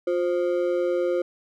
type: ring-modulated tone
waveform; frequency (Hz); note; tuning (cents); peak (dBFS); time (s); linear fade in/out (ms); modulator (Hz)
triangle; 440; A4; 0; -16; 0.07-1.22; 5; 85.3
effects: none